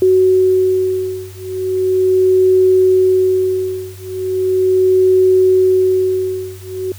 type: beating tone pair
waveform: sine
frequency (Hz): 373 / 373.38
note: F#4 / F#4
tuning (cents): +14 / +16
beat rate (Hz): 0.38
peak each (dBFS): -13 / -13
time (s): 0.02-6.92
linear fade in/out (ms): 2
effects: added 96 Hz sine -32 dBFS peak until 6.98 s + white hiss -41 dBFS RMS until 6.98 s